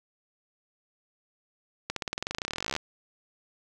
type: accelerating click train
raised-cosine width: 0.2 ms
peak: -13 dBFS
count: 29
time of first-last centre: 1.9-2.764 s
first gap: 63 ms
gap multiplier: 0.94
effects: none